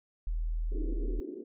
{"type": "tone", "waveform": "sine", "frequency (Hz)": 40.25, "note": "E1", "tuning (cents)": -41, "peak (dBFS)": -29, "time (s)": [0.27, 1.2], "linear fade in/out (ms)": 0}
{"type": "band-pass noise", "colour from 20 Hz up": "pink", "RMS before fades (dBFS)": -41, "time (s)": [0.71, 1.44], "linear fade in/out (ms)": 10, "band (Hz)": [280, 400], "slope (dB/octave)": 48}
{"effects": []}